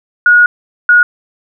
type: tone bursts at uneven times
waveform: sine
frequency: 1448 Hz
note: F#6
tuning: 38 cents flat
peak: -3 dBFS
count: 2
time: 0.26-0.46 / 0.89-1.03 s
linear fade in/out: 2 ms
effects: none